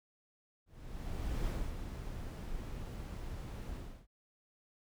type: noise with ADSR envelope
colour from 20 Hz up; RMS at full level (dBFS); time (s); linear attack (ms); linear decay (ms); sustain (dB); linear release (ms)
brown; -35; 0.66-4.07; 810; 270; -7; 310
effects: none